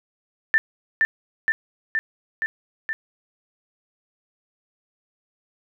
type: tone with echo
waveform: sine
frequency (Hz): 1779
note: A6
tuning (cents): +19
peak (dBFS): -13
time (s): 0.54-0.58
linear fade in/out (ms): 0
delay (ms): 470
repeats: 5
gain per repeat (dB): -2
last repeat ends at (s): 2.93
effects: none